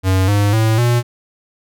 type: tone with pitch steps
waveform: square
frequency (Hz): 94.3 / 102.24 / 110.85 / 120.19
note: F#2 / G#2 / A2 / B2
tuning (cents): +33 / -27 / +13 / -47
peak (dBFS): -12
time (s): 0.03-1.03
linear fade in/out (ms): 50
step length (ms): 250
effects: none